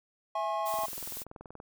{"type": "chord", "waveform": "triangle", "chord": "C# minor", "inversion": "first", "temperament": "equal with one note detuned", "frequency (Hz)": [659.3, 830.6, 1080.3], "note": ["E5", "G#5", "C#6"], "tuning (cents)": [0, 0, -45], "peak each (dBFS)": -32, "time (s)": [0.35, 0.86], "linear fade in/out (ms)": 5}
{"type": "noise", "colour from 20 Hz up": "blue", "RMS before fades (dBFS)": -40, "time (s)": [0.65, 1.24], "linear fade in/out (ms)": 20}
{"type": "click train", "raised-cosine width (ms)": 1, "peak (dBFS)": -31, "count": 19, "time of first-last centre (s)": [0.74, 1.601], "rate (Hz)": 20.9}
{"effects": []}